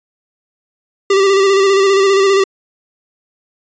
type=tone with vibrato; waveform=square; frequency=391.6 Hz; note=G4; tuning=2 cents flat; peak=-9 dBFS; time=1.1-2.44 s; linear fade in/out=5 ms; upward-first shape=square; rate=15 Hz; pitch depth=30 cents each way; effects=resampled to 16000 Hz